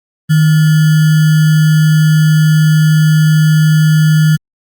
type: tone with sample-and-hold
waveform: sine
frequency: 155.56 Hz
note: D#3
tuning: in tune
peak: -5 dBFS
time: 0.29-4.37 s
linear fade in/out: 20 ms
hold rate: 1575 Hz
effects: Opus 32 kbps